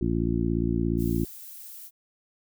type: harmonic tone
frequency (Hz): 57.2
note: A#1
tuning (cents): -32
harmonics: 1 / 2 / 3 / 4 / 5 / 6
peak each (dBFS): -30 / -30 / -30 / -30 / -30 / -30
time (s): 0.01-1.25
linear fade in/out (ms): 5
type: noise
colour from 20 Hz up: violet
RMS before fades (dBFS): -43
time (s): 0.97-1.91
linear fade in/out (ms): 50
effects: none